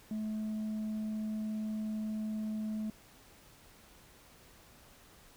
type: tone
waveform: sine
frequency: 215.8 Hz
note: A3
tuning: 33 cents flat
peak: -31 dBFS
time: 0.11-2.9 s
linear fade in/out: 2 ms
effects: tanh soft clip ceiling -33 dBFS + pink hiss -59 dBFS RMS until 5.36 s